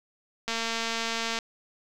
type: click train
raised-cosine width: 0.2 ms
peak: -13 dBFS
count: 208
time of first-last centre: 0.48-1.388 s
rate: 228 Hz
effects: none